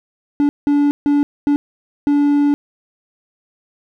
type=tone bursts at uneven times; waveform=triangle; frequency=288.5 Hz; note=D4; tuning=31 cents flat; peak=-9 dBFS; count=5; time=0.4-0.49 / 0.67-0.91 / 1.06-1.23 / 1.47-1.56 / 2.07-2.54 s; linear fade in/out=0 ms; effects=none